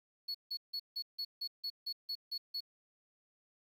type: tone bursts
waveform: triangle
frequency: 4385 Hz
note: C#8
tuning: 20 cents flat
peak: -35 dBFS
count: 11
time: 0.28-2.606 s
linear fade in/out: 10 ms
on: 66 ms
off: 160 ms
effects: 11-bit